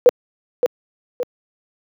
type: tone with echo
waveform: sine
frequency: 493.9 Hz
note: B4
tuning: in tune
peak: -4 dBFS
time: 0.06-0.09 s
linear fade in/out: 0 ms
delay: 570 ms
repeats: 2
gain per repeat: -7 dB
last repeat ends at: 1.23 s
effects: high-pass 300 Hz 12 dB/octave